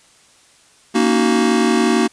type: chord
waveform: square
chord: D# minor seventh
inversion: second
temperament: just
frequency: 233.3 / 280 / 311.1 / 373.4 Hz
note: A#3 / C#4 / D#4 / F#4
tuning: +2 / +18 / 0 / +16 cents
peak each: -17 / -23 / -20 / -19 dBFS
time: 0.94-2.08 s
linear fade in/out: 20 ms
effects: white hiss -51 dBFS RMS until 2.12 s + resampled to 22050 Hz